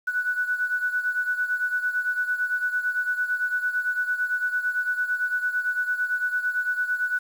sine beating tone pair, 1480 / 1488.9 Hz, F#6 / F#6, 0 / +10 cents, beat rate 8.9 Hz, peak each -24 / -29 dBFS, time 0.07-7.19 s, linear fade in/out 10 ms, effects 8-bit

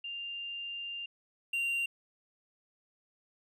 sine / triangle tone pair in turn, 2794 / 2770 Hz, F7 / F7, 0 / -15 cents, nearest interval unison, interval 15 cents, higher first, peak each -37 / -28 dBFS, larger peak second, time 0.04-1.06 / 1.53-1.86 s, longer first, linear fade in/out 5 ms, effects none

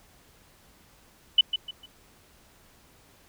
sine tone with echo, 2990 Hz, F#7, 17 cents sharp, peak -13 dBFS, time 1.38-1.41 s, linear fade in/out 5 ms, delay 150 ms, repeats 3, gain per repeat -10 dB, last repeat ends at 1.86 s, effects pink hiss -58 dBFS RMS until 3.28 s

